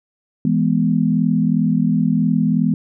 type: chord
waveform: sine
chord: E major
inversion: none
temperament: equal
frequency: 164.81 / 207.7 / 246.9 Hz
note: E3 / G#3 / B3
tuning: 0 / 0 / 0 cents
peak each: -18 dBFS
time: 0.45-2.74 s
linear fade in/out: 2 ms
effects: none